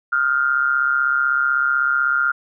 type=tone with amplitude modulation; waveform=sine; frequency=1400 Hz; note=F6; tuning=4 cents sharp; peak=-12 dBFS; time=0.12-2.32 s; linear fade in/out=10 ms; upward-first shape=sine; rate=136 Hz; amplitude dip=75%; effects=none